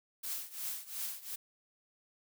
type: noise with tremolo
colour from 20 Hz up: blue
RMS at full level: -37 dBFS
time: 0.23-1.36 s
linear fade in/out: 10 ms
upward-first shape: triangle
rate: 2.8 Hz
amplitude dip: 90%
effects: none